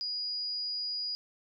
sine tone, 4896 Hz, D#8, 29 cents flat, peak -32 dBFS, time 0.01-1.15 s, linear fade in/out 0 ms, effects none

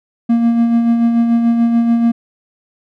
triangle tone with tremolo, 233.1 Hz, A#3, in tune, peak -6 dBFS, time 0.29-2.12 s, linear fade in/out 10 ms, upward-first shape sine, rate 6.9 Hz, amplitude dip 40%, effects none

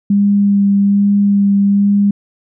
sine tone with vibrato, 200.9 Hz, G3, 43 cents sharp, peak -8 dBFS, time 0.1-2.11 s, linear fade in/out 5 ms, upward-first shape sine, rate 1.2 Hz, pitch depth 12 cents each way, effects none

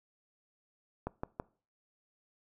click train, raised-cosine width 1 ms, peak -21 dBFS, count 3, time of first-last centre 1.07-1.399 s, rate 6.08 Hz, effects noise-tail reverb RT60 0.4 s tail -22 dB re dry

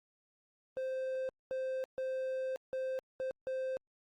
triangle tone bursts at uneven times, 522 Hz, C5, 4 cents flat, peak -32 dBFS, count 6, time 0.77-1.29 / 1.51-1.84 / 1.98-2.56 / 2.73-2.99 / 3.2-3.31 / 3.47-3.77 s, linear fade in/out 0 ms, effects Opus 32 kbps

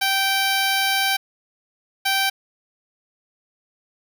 10% pulse tone pair in turn, 779 / 779 Hz, G5 / G5, -11 / -11 cents, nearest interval unison, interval 0 cents, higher neither, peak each -10 dBFS, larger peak neither, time 0.01-1.17 / 2.05-2.3 s, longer first, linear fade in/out 10 ms, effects none

